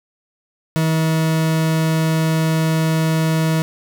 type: tone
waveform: 40% pulse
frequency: 160 Hz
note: D#3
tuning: 49 cents sharp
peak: -14 dBFS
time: 0.76-3.62 s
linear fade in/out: 0 ms
effects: none